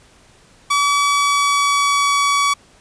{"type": "tone with pitch glide", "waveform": "sawtooth", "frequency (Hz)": [1143, 1135.8], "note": ["D6", "C#6"], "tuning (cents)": [-47, 42], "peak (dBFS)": -10, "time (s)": [0.7, 2.54], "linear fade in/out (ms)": 10, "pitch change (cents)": -11, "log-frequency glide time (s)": [1.01, 2.14], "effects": ["pink hiss -50 dBFS RMS until 2.8 s", "resampled to 22050 Hz"]}